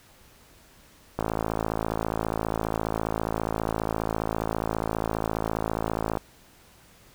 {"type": "click train", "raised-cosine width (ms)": 1, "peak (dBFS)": -12, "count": 274, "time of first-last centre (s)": [1.19, 6.172], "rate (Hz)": 54.8, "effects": ["pink hiss -55 dBFS RMS until 7.14 s"]}